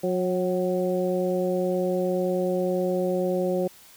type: harmonic tone with a mistuned harmonic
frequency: 181.9 Hz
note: F#3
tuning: 29 cents flat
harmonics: 1 / 2 / 3 / 4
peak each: -28 / -26 / -26 / -36 dBFS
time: 0.03-3.68 s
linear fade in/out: 10 ms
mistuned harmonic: 4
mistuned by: +47 cents
effects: white hiss -51 dBFS RMS until 3.96 s